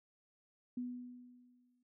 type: tone with exponential decay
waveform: sine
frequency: 246.9 Hz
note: B3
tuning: in tune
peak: -36 dBFS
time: 0.77-1.83 s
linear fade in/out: 5 ms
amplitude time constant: 230 ms
effects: none